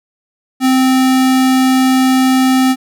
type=tone; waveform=square; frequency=260.2 Hz; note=C4; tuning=9 cents flat; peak=-9 dBFS; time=0.6-2.76 s; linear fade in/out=50 ms; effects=none